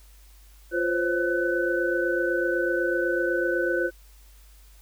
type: tone cluster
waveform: sine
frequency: 348.1 / 513 / 541 / 1502 Hz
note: F4 / C5 / C#5 / F#6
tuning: -6 / -34 / -42 / +26 cents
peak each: -26 / -28 / -31 / -27 dBFS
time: 0.71-3.91 s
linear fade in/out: 50 ms
effects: added 50 Hz sine -49 dBFS peak until 4.81 s + white hiss -58 dBFS RMS until 4.81 s